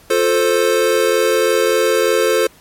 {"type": "chord", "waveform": "square", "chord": "F major", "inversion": "none", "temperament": "equal with one note detuned", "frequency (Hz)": [354.7, 440, 523.3], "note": ["F4", "A4", "C5"], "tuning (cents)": [27, 0, 0], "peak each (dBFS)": [-20, -16, -17], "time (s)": [0.1, 2.47], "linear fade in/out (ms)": 5, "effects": ["pink hiss -47 dBFS RMS until 2.6 s", "MP3 64 kbps"]}